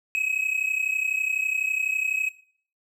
triangle tone pair together, 2528 / 2560 Hz, D#7 / D#7, +27 / +49 cents, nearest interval unison, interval 22 cents, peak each -24 dBFS, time 0.15-2.29 s, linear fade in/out 0 ms, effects noise-tail reverb RT60 0.5 s tail -18 dB re dry

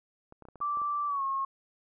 clicks, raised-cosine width 1 ms, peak -35 dBFS, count 8, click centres 0.324 / 0.423 / 0.453 / 0.486 / 0.557 / 0.604 / 0.772 / 0.817 s
sine tone with pitch glide, 1169 to 1084.4 Hz, D6 to C#6, -8 to -38 cents, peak -28 dBFS, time 0.61-1.45 s, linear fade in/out 5 ms, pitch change -130 cents, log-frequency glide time 1.07-1.23 s
effects none

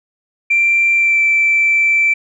sine tone with pitch glide, 2359 to 2333 Hz, D7 to D7, +7 to -12 cents, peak -9 dBFS, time 0.5-2.14 s, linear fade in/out 10 ms, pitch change -19 cents, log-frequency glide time 0.95-1.21 s, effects tanh soft clip ceiling -5 dBFS

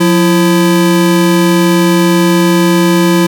square tone pair together, 177.99 / 336.2 Hz, F3 / E4, +33 / +34 cents, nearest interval major seventh, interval 1101 cents, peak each -10 dBFS, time 0-3.27 s, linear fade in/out 10 ms, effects none

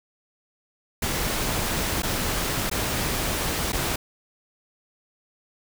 pink noise with dropouts, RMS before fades -26 dBFS, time 1.02-3.96 s, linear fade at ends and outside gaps 5 ms, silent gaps 2.022-2.031 / 2.698-2.713 / 3.722-3.729 s, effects none

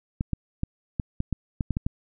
clicks, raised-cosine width 5 ms, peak -13 dBFS, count 10, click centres 0.209 / 0.333 / 0.634 / 0.998 / 1.204 / 1.327 / 1.608 / 1.707 / 1.769 / 1.865 s, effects none

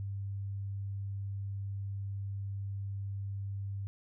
sine tone, 98.9 Hz, G2, 16 cents sharp, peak -35 dBFS, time 0-3.87 s, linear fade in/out 0 ms, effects none

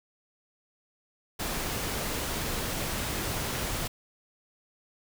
pink noise, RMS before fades -32 dBFS, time 1.39-3.88 s, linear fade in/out 10 ms, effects none

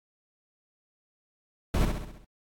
brown noise with echo, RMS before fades -23 dBFS, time 1.74-1.85 s, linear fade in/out 2 ms, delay 66 ms, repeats 6, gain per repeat -5 dB, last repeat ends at 2.246 s, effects AAC 64 kbps

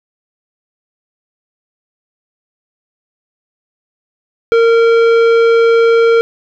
triangle tone with tanh clipping, 460.4 Hz, A#4, 22 cents flat, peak -8 dBFS, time 4.52-6.21 s, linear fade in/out 0 ms, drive 17 dB, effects none

